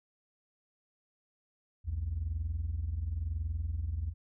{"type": "tone pair together", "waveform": "sine", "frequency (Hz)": [62.63, 83.6], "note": ["B1", "E2"], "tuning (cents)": [25, 25], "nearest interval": "perfect fourth", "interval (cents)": 500, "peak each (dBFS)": [-35, -32], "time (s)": [1.84, 4.14], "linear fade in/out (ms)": 50, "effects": ["tanh soft clip ceiling -27 dBFS"]}